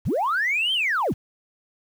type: linear two-way sweep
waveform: sine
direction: up then down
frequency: 37.58 to 3199 to 37.58 Hz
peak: -19 dBFS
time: 0.05-1.14 s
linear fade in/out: 20 ms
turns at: 0.73 s
effects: tanh soft clip ceiling -16 dBFS + 8-bit